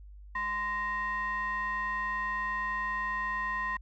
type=ring-modulated tone; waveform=triangle; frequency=415.3 Hz; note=G#4; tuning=in tune; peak=-25 dBFS; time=0.35-3.77 s; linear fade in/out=5 ms; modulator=1450 Hz; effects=added 50 Hz sine -46 dBFS peak until 3.81 s